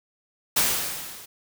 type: noise with level ramp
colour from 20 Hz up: white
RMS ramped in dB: -19 to -44 dBFS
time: 0.56-1.26 s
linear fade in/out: 10 ms
effects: none